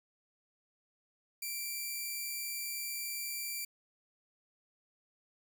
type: tone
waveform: 5% pulse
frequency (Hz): 2349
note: D7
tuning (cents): 0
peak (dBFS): -27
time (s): 1.42-3.65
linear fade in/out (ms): 5
effects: none